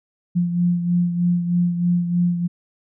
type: beating tone pair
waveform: sine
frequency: 174.61 / 177.81 Hz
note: F3 / F3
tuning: 0 / +31 cents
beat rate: 3.2 Hz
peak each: -17 / -25 dBFS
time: 0.35-2.48 s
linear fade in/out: 20 ms
effects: none